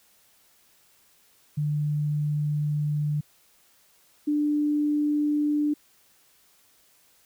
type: tone pair in turn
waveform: sine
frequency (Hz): 148.7 / 296.2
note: D3 / D4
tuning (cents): +22 / +15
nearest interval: octave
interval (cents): 1193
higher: second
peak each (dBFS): -23 / -21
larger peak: second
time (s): 1.57-3.21 / 4.27-5.74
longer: first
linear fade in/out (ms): 10
effects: white hiss -61 dBFS RMS until 7.25 s